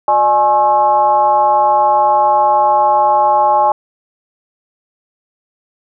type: tone with frequency modulation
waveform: sine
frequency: 842 Hz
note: G#5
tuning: 24 cents sharp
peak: -8 dBFS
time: 0.08-3.72 s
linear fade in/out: 2 ms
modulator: 239 Hz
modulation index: 0.87
effects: none